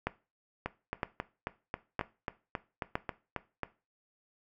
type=two click trains; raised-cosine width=0.5 ms; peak=-18 / -15 dBFS; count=12 / 4; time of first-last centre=0.66-3.633 / 0.07-2.955 s; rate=3.7 / 1.04 Hz; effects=noise-tail reverb RT60 0.3 s tail -17 dB re dry